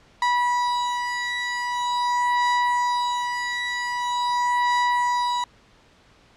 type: beating tone pair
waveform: 35% pulse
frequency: 975 / 975.44 Hz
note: B5 / B5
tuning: -23 / -22 cents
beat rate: 0.44 Hz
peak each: -24 / -21 dBFS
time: 0.22-5.44 s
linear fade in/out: 2 ms
effects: pink hiss -55 dBFS RMS until 6.36 s + low-pass 5000 Hz 12 dB/octave